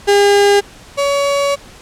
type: tone pair in turn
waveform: 35% pulse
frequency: 404.4 / 563.5 Hz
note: G#4 / C#5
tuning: -46 / +28 cents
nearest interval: tritone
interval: 574 cents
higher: second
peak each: -6 / -11 dBFS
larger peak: first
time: 0.07-0.61 / 0.97-1.56 s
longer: second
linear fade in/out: 20 ms
effects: pink hiss -39 dBFS RMS until 1.81 s + low-pass 9000 Hz 12 dB/octave